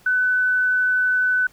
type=tone; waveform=sine; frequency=1502 Hz; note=F#6; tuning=26 cents sharp; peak=-16 dBFS; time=0.06-1.47 s; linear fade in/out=5 ms; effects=pink hiss -54 dBFS RMS until 1.52 s